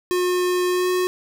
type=tone with pitch glide; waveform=square; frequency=360.5 to 364.5 Hz; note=F#4 to F#4; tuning=-45 to -26 cents; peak=-19 dBFS; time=0.11-1.07 s; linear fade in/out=0 ms; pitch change=+19 cents; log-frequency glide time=0.71-0.89 s; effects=none